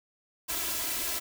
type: noise with comb filter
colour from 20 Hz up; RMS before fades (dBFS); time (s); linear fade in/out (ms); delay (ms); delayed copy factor
white; -32; 0.48-1.2; 20; 3; +0.9
effects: none